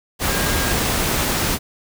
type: tone in noise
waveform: sine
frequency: 1618 Hz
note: G#6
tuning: 46 cents flat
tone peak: -28 dBFS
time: 0.26-0.76 s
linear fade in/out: 50 ms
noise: pink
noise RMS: -20 dBFS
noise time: 0.19-1.59 s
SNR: -11 dB
effects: none